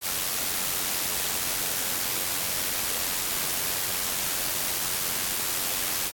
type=noise with amplitude modulation; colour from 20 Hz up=white; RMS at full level=-26 dBFS; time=0.01-6.12 s; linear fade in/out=50 ms; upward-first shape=sine; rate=91 Hz; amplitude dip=40%; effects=AAC 64 kbps